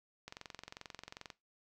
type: click train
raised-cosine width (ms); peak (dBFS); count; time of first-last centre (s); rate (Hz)
0.2; -28; 24; 0.28-1.302; 22.5
effects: noise-tail reverb RT60 0.2 s tail -18 dB re dry